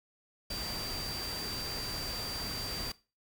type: tone in noise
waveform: sine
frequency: 4699 Hz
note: D8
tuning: in tune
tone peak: -38 dBFS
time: 0.5-2.92 s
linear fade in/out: 5 ms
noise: pink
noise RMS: -40 dBFS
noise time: 0.5-2.92 s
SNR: -1 dB
effects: noise-tail reverb RT60 0.3 s tail -19 dB re dry